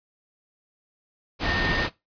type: tone in noise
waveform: sine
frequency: 1829 Hz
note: A#6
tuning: 33 cents flat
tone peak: -26 dBFS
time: 1.44-1.88 s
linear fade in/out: 50 ms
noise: pink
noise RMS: -25 dBFS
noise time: 1.39-1.9 s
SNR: -4 dB
effects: noise-tail reverb RT60 0.2 s tail -19 dB re dry + resampled to 11025 Hz